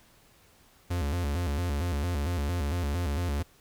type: tone with vibrato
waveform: 45% pulse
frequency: 79.4 Hz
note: D#2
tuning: 36 cents sharp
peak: -27 dBFS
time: 0.9-3.43 s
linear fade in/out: 10 ms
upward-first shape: square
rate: 4.4 Hz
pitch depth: 180 cents each way
effects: pink hiss -60 dBFS RMS until 3.6 s